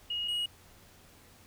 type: tone pair in turn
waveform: sine / triangle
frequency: 2879 / 2893 Hz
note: F#7 / F#7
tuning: -48 / -40 cents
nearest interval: unison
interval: 8 cents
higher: second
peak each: -31 / -28 dBFS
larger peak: second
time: 0.1-0.28 / 0.28-0.46 s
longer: neither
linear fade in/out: 5 ms
effects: added 89 Hz sine -63 dBFS peak until 1.46 s + pink hiss -58 dBFS RMS until 1.46 s